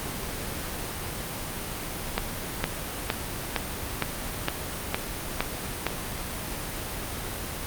click train, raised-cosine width 0.3 ms, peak -7 dBFS, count 9, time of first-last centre 2.18-5.867 s, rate 2.17 Hz, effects pink hiss -33 dBFS RMS until 7.66 s + Opus 32 kbps

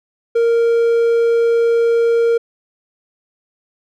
triangle tone, 464.7 Hz, A#4, 5 cents flat, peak -9 dBFS, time 0.35-2.38 s, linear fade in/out 10 ms, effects none

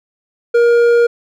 sine tone with hard clipping, 472.4 Hz, A#4, 23 cents sharp, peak -9 dBFS, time 0.54-1.07 s, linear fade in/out 10 ms, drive 6 dB, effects none

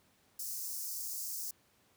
white high-pass noise, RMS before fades -40 dBFS, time 0.39-1.51 s, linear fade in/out 5 ms, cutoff 5000 Hz, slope 48 dB/octave, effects pink hiss -69 dBFS RMS until 1.96 s + high-pass 80 Hz 12 dB/octave

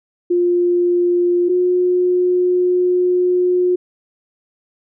sine tone pair in turn, 351.8 / 360.4 Hz, F4 / F#4, +13 / -45 cents, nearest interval unison, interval 42 cents, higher second, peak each -12 dBFS, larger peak neither, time 0.3-1.49 / 1.49-3.76 s, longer second, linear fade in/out 10 ms, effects none

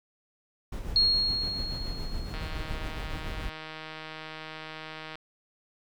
brown noise with tremolo, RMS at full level -33 dBFS, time 0.72-3.5 s, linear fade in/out 5 ms, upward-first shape sine, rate 7.1 Hz, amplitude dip 40%
sine tone with exponential decay, 4287 Hz, C8, 41 cents sharp, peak -18 dBFS, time 0.96-2.76 s, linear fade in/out 1 ms, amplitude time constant 390 ms
click train, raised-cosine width 0.3 ms, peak -24 dBFS, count 443, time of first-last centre 2.34-5.155 s, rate 157 Hz
effects none

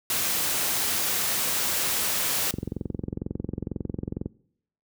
white noise, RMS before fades -26 dBFS, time 0.1-2.51 s, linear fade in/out 2 ms
click train, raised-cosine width 3 ms, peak -16 dBFS, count 39, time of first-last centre 2.54-4.259 s, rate 22.1 Hz
effects noise-tail reverb RT60 0.7 s tail -23 dB re dry + high-pass 60 Hz 12 dB/octave

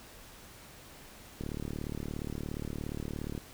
click train, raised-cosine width 3 ms, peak -24 dBFS, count 74, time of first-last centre 1.41-3.378 s, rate 37.1 Hz, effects pink hiss -52 dBFS RMS until 3.53 s

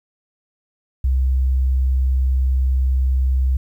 sine tone, 65 Hz, C2, 11 cents flat, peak -14 dBFS, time 1.04-3.57 s, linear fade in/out 5 ms, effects 9-bit

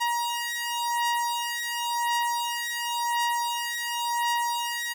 sawtooth beating tone pair, 948 / 948.93 Hz, A#5 / A#5, +29 / +31 cents, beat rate 0.93 Hz, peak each -25 dBFS, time 0-4.94 s, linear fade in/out 20 ms, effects 9-bit

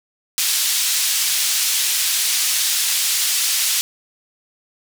pink band-pass noise, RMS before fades -19 dBFS, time 0.38-3.81 s, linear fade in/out 0 ms, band 3700 to 14000 Hz, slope 12 dB/octave, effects none

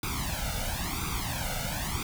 pink noise with flanger, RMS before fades -32 dBFS, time 0.03-2.03 s, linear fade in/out 2 ms, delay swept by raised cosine 0.82 to 1.41 ms, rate 0.98 Hz, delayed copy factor +0.9, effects none

